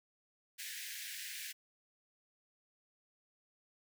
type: high-pass noise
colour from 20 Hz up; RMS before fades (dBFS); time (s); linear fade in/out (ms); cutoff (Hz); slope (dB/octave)
pink; -45; 0.58-1.53; 20; 1600; 96
effects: none